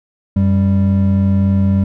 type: tone pair together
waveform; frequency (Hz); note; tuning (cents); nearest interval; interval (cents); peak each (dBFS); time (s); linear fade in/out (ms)
triangle; 92.65 / 196.2; F#2 / G3; +3 / +2; octave + minor second; 1299; -11; 0.36-1.84; 5
effects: none